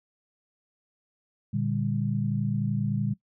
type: chord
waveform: sine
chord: G minor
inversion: first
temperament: equal with one note detuned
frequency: 116.54 / 146.83 / 200 Hz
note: Bb2 / D3 / G3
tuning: 0 / 0 / +35 cents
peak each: -29 dBFS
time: 1.53-3.14 s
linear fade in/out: 10 ms
effects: noise-tail reverb RT60 0.1 s tail -19 dB re dry